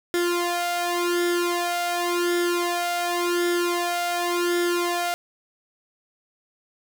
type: tone with flanger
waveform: sawtooth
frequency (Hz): 349.2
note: F4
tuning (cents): 0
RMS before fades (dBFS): -24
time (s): 0.14-5.14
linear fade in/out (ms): 0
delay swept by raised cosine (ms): 0.57 to 1.38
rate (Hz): 0.9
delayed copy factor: +0.9
effects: 9-bit